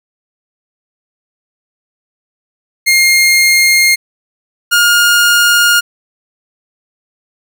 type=tone pair in turn; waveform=sawtooth; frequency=2128 / 1420.3 Hz; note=C7 / F6; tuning=+29 / +29 cents; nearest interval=perfect fifth; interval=700 cents; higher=first; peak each=-3 dBFS; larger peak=neither; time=2.86-3.96 / 4.71-5.81 s; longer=neither; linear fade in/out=20 ms; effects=none